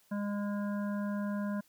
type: harmonic tone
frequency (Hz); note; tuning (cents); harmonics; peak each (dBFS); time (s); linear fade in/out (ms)
204.1; G#3; -30; 1 / 3 / 5 / 7 / 8; -32 / -42 / -46 / -49 / -50; 0.11-1.61; 10
effects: white hiss -67 dBFS RMS until 1.68 s